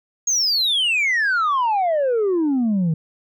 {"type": "exponential sweep", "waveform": "sine", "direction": "down", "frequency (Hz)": [6645, 153.7], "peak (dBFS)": -14, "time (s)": [0.27, 2.94], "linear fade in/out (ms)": 5, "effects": ["tanh soft clip ceiling -15 dBFS"]}